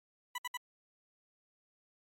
20% pulse tone bursts, 987.8 Hz, B5, in tune, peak -31 dBFS, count 3, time 0.35-0.572 s, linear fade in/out 5 ms, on 32 ms, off 63 ms, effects MP3 64 kbps

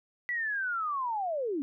sine linear sweep, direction down, 1975.5 to 263.1 Hz, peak -29 dBFS, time 0.29-1.62 s, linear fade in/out 0 ms, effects none

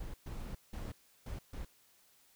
brown noise bursts at uneven times, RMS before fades -42 dBFS, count 5, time 0-0.14 / 0.26-0.55 / 0.73-0.92 / 1.26-1.39 / 1.53-1.65 s, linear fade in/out 5 ms, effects white hiss -67 dBFS RMS until 2.35 s

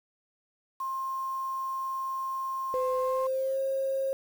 sine tone, 1061 Hz, C6, 24 cents sharp, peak -30 dBFS, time 0.8-3.27 s, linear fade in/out 5 ms
sine tone with pitch glide, 511 to 537.6 Hz, C5 to C5, -41 to +47 cents, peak -26 dBFS, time 2.74-4.13 s, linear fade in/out 0 ms, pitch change +88 cents, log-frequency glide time 3-3.58 s
effects tanh soft clip ceiling -18 dBFS + 8-bit

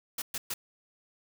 white noise bursts, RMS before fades -34 dBFS, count 3, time 0.18-0.54 s, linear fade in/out 5 ms, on 40 ms, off 120 ms, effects none

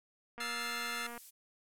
click train, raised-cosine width 0.5 ms, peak -32 dBFS, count 190, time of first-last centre 0.38-1.177 s, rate 237 Hz
25% pulse chord, F major seventh, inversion third, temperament just, 1309.6 / 1396.9 / 1746.1 / 2095 Hz, E6 / F6 / A6 / C7, -12 / 0 / -14 / +2 cents, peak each -39 dBFS, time 0.4-1.07 s, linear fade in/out 5 ms
violet noise, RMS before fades -48 dBFS, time 0.58-1.31 s, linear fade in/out 20 ms
effects low-pass 12000 Hz 12 dB/octave

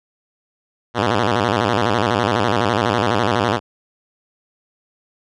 5% pulse tone with vibrato, 110 Hz, A2, in tune, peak -4 dBFS, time 0.94-3.6 s, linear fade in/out 50 ms, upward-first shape square, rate 12 Hz, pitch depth 160 cents each way, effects low-pass 4000 Hz 12 dB/octave

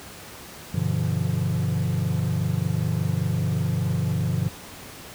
triangle chord, G dominant seventh, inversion none, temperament equal with one note detuned, 98 / 123.47 / 146.83 / 171.81 Hz, G2 / B2 / D3 / F3, 0 / 0 / 0 / -28 cents, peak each -25 dBFS, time 0.74-4.49 s, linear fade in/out 5 ms, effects pink hiss -41 dBFS RMS until 5.14 s + high-pass 60 Hz 12 dB/octave

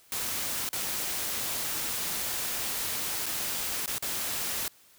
white noise with dropouts, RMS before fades -32 dBFS, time 0.12-4.68 s, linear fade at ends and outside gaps 1 ms, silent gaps 0.69-0.73 / 3.259-3.264 / 3.86-3.877 / 3.982-4.024 s, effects white hiss -59 dBFS RMS until 4.98 s

